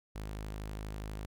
sawtooth tone, 52.3 Hz, G#1, 13 cents sharp, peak -35 dBFS, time 0.15-1.26 s, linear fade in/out 10 ms, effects none

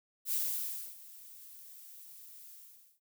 violet noise with ADSR envelope, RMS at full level -32 dBFS, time 0.25-3 s, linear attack 71 ms, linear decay 630 ms, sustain -20 dB, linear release 480 ms, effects none

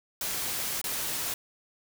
white noise with dropouts, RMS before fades -32 dBFS, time 0.21-1.34 s, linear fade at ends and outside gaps 2 ms, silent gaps 0.815-0.841 s, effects none

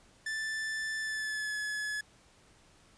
45% pulse tone with pitch glide, 1761 to 1705.9 Hz, A6 to G#6, +1 to +46 cents, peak -33 dBFS, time 0.26-2.01 s, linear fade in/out 5 ms, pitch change -55 cents, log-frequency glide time 1-1.56 s, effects pink hiss -62 dBFS RMS until 2.97 s + resampled to 22050 Hz

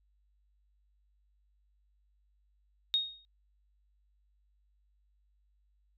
sine tone with exponential decay, 3729 Hz, A#7, in tune, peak -23 dBFS, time 2.94-3.25 s, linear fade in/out 0 ms, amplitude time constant 67 ms, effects added 50 Hz sine -68 dBFS peak until 5.97 s

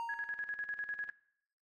triangle tone with exponential decay, 928 Hz, A#5, 8 cents flat, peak -33 dBFS, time 0-0.56 s, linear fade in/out 0 ms, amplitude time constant 120 ms
sine tone with tremolo, 1670 Hz, G#6, 9 cents sharp, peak -35 dBFS, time 0.09-1.1 s, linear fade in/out 2 ms, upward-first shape square, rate 10 Hz, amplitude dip 75%
effects noise-tail reverb RT60 0.7 s tail -20 dB re dry + AAC 64 kbps

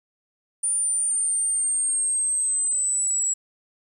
sine linear sweep, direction down, 9290 to 7730 Hz, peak -19 dBFS, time 0.63-3.34 s, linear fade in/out 10 ms, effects tanh soft clip ceiling -18 dBFS + 9-bit

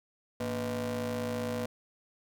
30% pulse ring-modulated tone, 130.9 Hz, C3, 1 cent sharp, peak -26 dBFS, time 0.4-1.66 s, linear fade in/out 5 ms, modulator 365 Hz, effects none

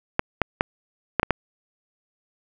clicks, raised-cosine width 0.5 ms, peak -3 dBFS, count 6, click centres 0.194 / 0.417 / 0.609 / 1.197 / 1.231 / 1.307 s, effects none

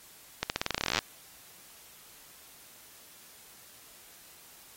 accelerating click train, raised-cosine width 0.2 ms, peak -10 dBFS, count 20, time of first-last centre 0.43-0.989 s, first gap 69 ms, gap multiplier 0.89, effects white hiss -54 dBFS RMS until 4.76 s + AAC 48 kbps

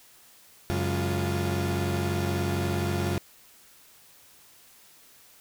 35% pulse tone cluster, 91.7 / 138.2 / 207.3 / 349.9 Hz, F#2 / C#3 / G#3 / F4, -15 / -5 / -3 / +3 cents, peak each -27 / -31 / -32 / -30 dBFS, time 0.7-3.18 s, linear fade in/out 0 ms, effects white hiss -55 dBFS RMS until 5.4 s

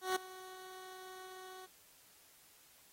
15% pulse tone with ADSR envelope, 373.1 Hz, F#4, 14 cents sharp, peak -24 dBFS, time 0.01-1.67 s, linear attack 150 ms, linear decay 7 ms, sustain -19 dB, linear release 27 ms, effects white hiss -64 dBFS RMS until 2.92 s + AAC 48 kbps

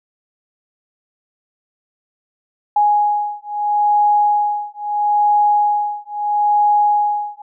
sine beating tone pair, 830.6 / 831.36 Hz, G#5 / G#5, 0 / +2 cents, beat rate 0.76 Hz, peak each -16 / -16 dBFS, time 2.76-7.42 s, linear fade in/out 5 ms, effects none

